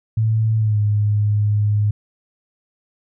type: tone with pitch glide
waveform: sine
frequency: 110.6 to 104.45 Hz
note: A2 to G#2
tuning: +9 to +10 cents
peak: -14 dBFS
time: 0.17-1.91 s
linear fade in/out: 5 ms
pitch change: -99 cents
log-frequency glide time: 0.57-0.79 s
effects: none